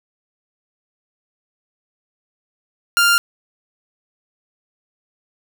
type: tone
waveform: sawtooth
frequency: 1397 Hz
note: F6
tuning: in tune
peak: -8 dBFS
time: 2.97-3.18 s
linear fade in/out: 0 ms
effects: none